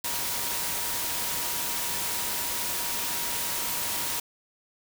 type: tone in noise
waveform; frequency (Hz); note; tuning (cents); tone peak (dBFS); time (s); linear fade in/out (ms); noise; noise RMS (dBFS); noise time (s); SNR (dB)
sine; 951; A#5; +34; -41; 0.04-4.2; 5; white; -30; 0.04-4.2; -14
effects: none